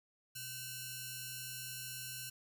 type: ring-modulated tone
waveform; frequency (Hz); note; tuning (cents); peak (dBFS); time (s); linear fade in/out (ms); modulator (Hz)
5% pulse; 1396.9; F6; 0; -28; 0.35-2.3; 10; 1270
effects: 11-bit